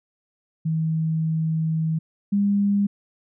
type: tone pair in turn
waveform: sine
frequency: 160 / 201.6 Hz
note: D#3 / G3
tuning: +49 / +49 cents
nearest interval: major third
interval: 400 cents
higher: second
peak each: -20 / -17 dBFS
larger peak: second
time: 0.65-1.99 / 2.32-2.87 s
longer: first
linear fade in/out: 10 ms
effects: none